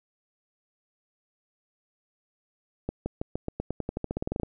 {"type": "accelerating click train", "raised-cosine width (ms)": 2, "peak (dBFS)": -16, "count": 19, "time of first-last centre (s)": [2.89, 4.433], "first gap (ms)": 170, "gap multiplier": 0.91, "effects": []}